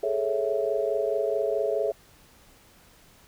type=chord; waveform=sine; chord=A major seventh; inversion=third; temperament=equal; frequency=415.3 / 440 / 554.4 / 659.3 Hz; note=G#4 / A4 / C#5 / E5; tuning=0 / 0 / 0 / 0 cents; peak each=-29 dBFS; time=0.03-1.92 s; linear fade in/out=5 ms; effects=pink hiss -56 dBFS RMS until 3.27 s